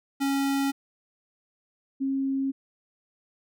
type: tone pair in turn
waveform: square / sine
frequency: 275.8 / 270.3 Hz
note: C#4 / C#4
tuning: -9 / -44 cents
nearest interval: unison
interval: 35 cents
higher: first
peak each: -24 dBFS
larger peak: neither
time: 0.2-0.72 / 2-2.52 s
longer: neither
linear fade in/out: 20 ms
effects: none